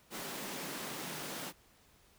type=high-pass noise; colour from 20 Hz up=pink; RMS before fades=-42 dBFS; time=0.1-1.53 s; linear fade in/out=50 ms; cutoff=150 Hz; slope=48 dB/octave; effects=pink hiss -65 dBFS RMS until 2.18 s